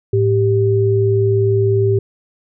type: tone pair together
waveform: sine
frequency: 108.61 / 392 Hz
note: A2 / G4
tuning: -22 / 0 cents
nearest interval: octave + minor seventh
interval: 2222 cents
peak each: -14 dBFS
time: 0.13-1.99 s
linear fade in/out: 5 ms
effects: none